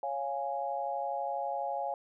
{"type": "chord", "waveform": "sine", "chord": "Db major", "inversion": "none", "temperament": "equal", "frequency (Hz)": [554.4, 698.5, 830.6], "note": ["Db5", "F5", "Ab5"], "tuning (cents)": [0, 0, 0], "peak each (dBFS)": [-37, -36, -35], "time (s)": [0.03, 1.94], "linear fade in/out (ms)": 2, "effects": []}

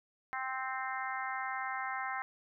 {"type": "harmonic tone", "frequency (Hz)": 261.6, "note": "C4", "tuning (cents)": 0, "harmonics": [3, 4, 5, 6, 7, 8], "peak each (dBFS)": [-40, -41, -42, -43, -43, -44], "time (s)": [0.33, 2.22], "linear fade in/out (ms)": 0, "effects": []}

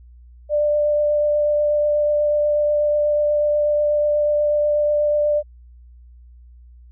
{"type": "tone with vibrato", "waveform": "sine", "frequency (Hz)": 593, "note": "D5", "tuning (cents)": 17, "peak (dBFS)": -15, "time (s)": [0.49, 5.43], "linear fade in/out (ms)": 50, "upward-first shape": "triangle", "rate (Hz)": 8.2, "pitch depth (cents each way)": 11, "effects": ["added 60 Hz sine -42 dBFS peak until 6.91 s"]}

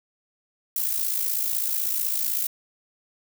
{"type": "noise with amplitude modulation", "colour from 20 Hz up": "violet", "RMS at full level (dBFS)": -23, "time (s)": [0.76, 2.47], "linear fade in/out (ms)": 2, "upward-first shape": "sine", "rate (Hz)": 56, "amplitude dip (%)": 60, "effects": []}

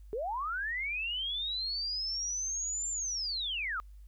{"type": "linear two-way sweep", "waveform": "sine", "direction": "up then down", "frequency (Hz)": [399.9, 7350, 1180], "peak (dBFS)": -32, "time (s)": [0.13, 3.8], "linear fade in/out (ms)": 0, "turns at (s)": 2.9, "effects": ["added 50 Hz sine -48 dBFS peak until 4.07 s", "white hiss -75 dBFS RMS until 4.07 s"]}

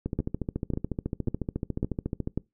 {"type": "two click trains", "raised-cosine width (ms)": 3, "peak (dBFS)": [-16, -14], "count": [32, 5], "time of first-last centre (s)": [[0.06, 2.274], [0.19, 2.376]], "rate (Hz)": [14, 1.83], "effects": ["noise-tail reverb RT60 0.2 s tail -23 dB re dry"]}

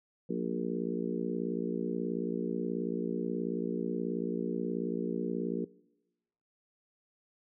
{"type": "harmonic tone with a mistuned harmonic", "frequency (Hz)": 58.5, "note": "A#1", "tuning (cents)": 7, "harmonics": [3, 4, 5, 6, 7, 8], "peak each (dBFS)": [-36, -37, -38, -39, -39, -40], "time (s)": [0.29, 5.65], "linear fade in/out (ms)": 10, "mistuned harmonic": 3, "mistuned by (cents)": 52, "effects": ["noise-tail reverb RT60 1.0 s tail -23 dB re dry"]}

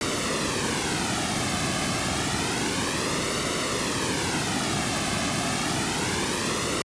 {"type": "noise with flanger", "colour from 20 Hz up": "pink", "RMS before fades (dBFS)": -26, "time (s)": [0.01, 6.82], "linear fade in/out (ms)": 2, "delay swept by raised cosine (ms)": [1.2, 2.13], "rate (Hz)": 0.29, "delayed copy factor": -0.55, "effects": ["high-pass 80 Hz 12 dB/octave", "resampled to 22050 Hz"]}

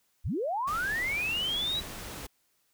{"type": "linear sweep", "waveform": "sine", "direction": "up", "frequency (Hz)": [30.87, 3951], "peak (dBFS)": -28, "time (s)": [0.24, 1.81], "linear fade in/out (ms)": 20}
{"type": "noise", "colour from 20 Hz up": "pink", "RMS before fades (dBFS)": -41, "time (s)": [0.67, 2.27], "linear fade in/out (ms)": 10}
{"effects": ["white hiss -72 dBFS RMS until 2.73 s"]}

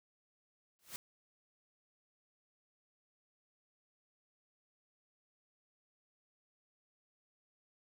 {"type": "noise with exponential growth", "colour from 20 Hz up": "white", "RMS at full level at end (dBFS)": -41, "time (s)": [0.79, 0.96], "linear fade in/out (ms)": 0, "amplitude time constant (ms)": 36, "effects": []}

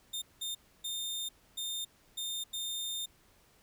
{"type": "tone bursts at uneven times", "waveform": "sawtooth", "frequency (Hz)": 3631, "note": "A#7", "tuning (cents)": -46, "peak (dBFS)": -32, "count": 6, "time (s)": [[0.13, 0.22], [0.41, 0.55], [0.84, 1.29], [1.57, 1.85], [2.17, 2.44], [2.53, 3.06]], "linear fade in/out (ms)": 10, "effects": ["pink hiss -65 dBFS RMS until 3.62 s"]}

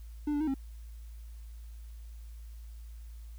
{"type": "tone with pitch steps", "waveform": "triangle", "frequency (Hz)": [296.6, 290.7, 312.4, 269.6], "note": ["D4", "D4", "D#4", "C#4"], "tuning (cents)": [17, -18, 7, -48], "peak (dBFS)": -26, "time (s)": [0.27, 0.542], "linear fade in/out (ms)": 5, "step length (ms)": 68, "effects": ["added 56 Hz sine -43 dBFS peak until 3.38 s", "white hiss -65 dBFS RMS until 3.38 s"]}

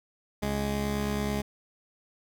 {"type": "tone pair together", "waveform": "15% pulse", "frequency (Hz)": [69.31, 207.7], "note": ["C#2", "G#3"], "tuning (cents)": [0, 0], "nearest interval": "octave + perfect fifth", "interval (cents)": 1900, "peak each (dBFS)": -25, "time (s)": [0.42, 1.42], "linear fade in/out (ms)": 10, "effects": []}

